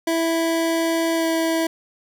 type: tone with pitch glide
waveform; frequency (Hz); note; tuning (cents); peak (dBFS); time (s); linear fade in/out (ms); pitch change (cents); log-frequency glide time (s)
25% pulse; 329.6 to 326.8; E4 to E4; 0 to -15; -15; 0.07-1.67; 5; -15; 1.15-1.26
effects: none